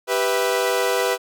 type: chord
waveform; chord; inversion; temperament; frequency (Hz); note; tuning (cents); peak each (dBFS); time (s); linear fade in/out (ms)
sawtooth; E minor; first; equal with one note detuned; 392 / 493.9 / 655.5; G4 / B4 / E5; 0 / 0 / -10; -20 / -17 / -22; 0.07-1.18; 50
effects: none